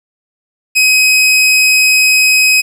sawtooth tone, 2530 Hz, D#7, 28 cents sharp, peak -3 dBFS, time 0.75-2.62 s, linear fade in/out 20 ms, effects low-pass 12000 Hz 12 dB/octave + 7-bit

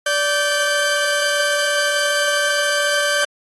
sawtooth tone pair together, 582 / 1553.8 Hz, D5 / G6, -16 / -16 cents, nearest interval octave + perfect fourth, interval 1700 cents, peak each -16 / -15 dBFS, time 0.06-3.25 s, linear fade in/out 5 ms, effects AAC 32 kbps

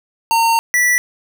square tone pair in turn, 915 / 1960.2 Hz, A#5 / B6, -32 / -13 cents, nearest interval octave + minor second, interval 1319 cents, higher second, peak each -12 dBFS, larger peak neither, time 0.31-0.59 / 0.74-0.98 s, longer first, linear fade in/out 0 ms, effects none

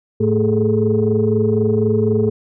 sine tone cluster, 108.5 / 221.1 / 412.4 / 436.4 Hz, A2 / A3 / G#4 / A4, -24 / +9 / -12 / -14 cents, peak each -18 dBFS, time 0.2-2.3 s, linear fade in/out 10 ms, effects tanh soft clip ceiling -5 dBFS

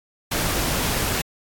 pink noise, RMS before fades -23 dBFS, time 0.31-1.22 s, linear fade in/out 10 ms, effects AAC 64 kbps

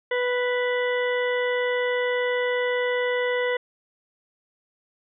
harmonic tone, 493.9 Hz, B4, in tune, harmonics 1 / 2 / 3 / 4 / 6 / 7, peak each -23 / -33 / -34 / -28 / -39 / -41 dBFS, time 0.11-3.57 s, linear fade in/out 5 ms, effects none

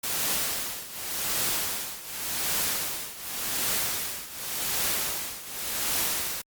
white noise with tremolo, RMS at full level -26 dBFS, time 0.03-6.42 s, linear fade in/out 10 ms, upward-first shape triangle, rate 0.88 Hz, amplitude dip 85%, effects Opus 48 kbps

